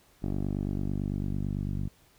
10% pulse tone with low-pass filter sweep, 49 Hz, G1, in tune, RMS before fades -31 dBFS, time 0.22-1.89 s, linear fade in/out 20 ms, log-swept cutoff 430 to 180 Hz, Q 0.95, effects pink hiss -62 dBFS RMS until 2.18 s

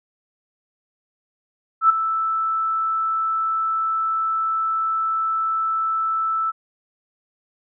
sine tone with ADSR envelope, 1318.5 Hz, E6, in tune, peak -8 dBFS, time 1.81-6.52 s, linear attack 86 ms, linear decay 10 ms, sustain -11 dB, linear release 27 ms, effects none

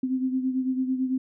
sine beating tone pair, 257.8 / 266.8 Hz, C4 / C4, -26 / +34 cents, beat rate 9 Hz, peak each -24 / -31 dBFS, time 0.03-1.18 s, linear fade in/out 5 ms, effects none

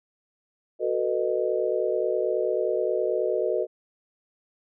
sine chord, B dominant seventh, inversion second, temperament just, 370.4 / 444.5 / 493.9 / 617.4 Hz, F#4 / A4 / B4 / D#5, +2 / +18 / 0 / -14 cents, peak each -28 dBFS, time 0.79-3.67 s, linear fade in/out 50 ms, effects none

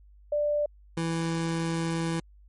sine / 25% pulse tone pair in turn, 590 / 165.22 Hz, D5 / E3, +8 / +4 cents, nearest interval octave + minor seventh, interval 2204 cents, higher first, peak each -23 dBFS, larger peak neither, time 0.32-0.66 / 0.97-2.2 s, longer second, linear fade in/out 5 ms, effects added 50 Hz sine -51 dBFS peak until 2.48 s + MP3 48 kbps

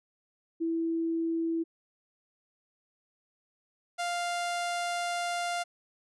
sine / sawtooth tone pair in turn, 329.6 / 698.4 Hz, E4 / F5, 0 / 0 cents, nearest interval octave + minor second, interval 1300 cents, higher second, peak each -27 / -26 dBFS, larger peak second, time 0.6-1.64 / 3.98-5.64 s, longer second, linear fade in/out 20 ms, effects resampled to 24000 Hz

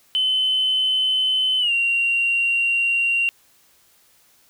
sine tone with pitch glide, 3044 to 2759 Hz, F#7 to F7, +48 to -22 cents, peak -16 dBFS, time 0.15-3.29 s, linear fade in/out 0 ms, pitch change -170 cents, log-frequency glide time 1.59-1.72 s, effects tanh soft clip ceiling -12 dBFS + white hiss -57 dBFS RMS until 4.49 s

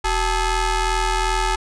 sawtooth ring-modulated tone, 418.7 Hz, G#4, 14 cents sharp, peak -11 dBFS, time 0.04-1.56 s, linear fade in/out 10 ms, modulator 460 Hz, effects resampled to 22050 Hz

